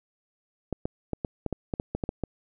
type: clicks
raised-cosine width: 2 ms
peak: -15 dBFS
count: 12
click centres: 0.727 / 0.855 / 1.133 / 1.248 / 1.463 / 1.527 / 1.738 / 1.799 / 1.95 / 2.038 / 2.091 / 2.237 s
effects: none